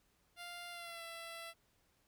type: tone with pitch glide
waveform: 10% pulse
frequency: 698.5 to 668.5 Hz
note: F5 to E5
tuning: 0 to +24 cents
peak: -38 dBFS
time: 0.36-1.54 s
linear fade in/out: 50 ms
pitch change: -76 cents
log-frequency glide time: 0.71-1.03 s
effects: pink hiss -75 dBFS RMS until 2.07 s